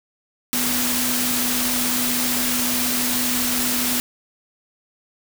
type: tone in noise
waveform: sine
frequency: 246.7 Hz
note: B3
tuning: 2 cents flat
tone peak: -26 dBFS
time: 0.53-4 s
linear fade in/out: 0 ms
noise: white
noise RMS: -22 dBFS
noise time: 0.53-4 s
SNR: -7 dB
effects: none